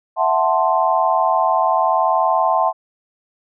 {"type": "chord", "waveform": "sine", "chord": "F# half-diminished seventh", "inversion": "third", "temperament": "equal", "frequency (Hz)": [659.3, 740, 880, 1046.5], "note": ["E5", "F#5", "A5", "C6"], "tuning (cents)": [0, 0, 0, 0], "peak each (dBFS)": -19, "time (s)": [0.16, 2.73], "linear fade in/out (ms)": 50, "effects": []}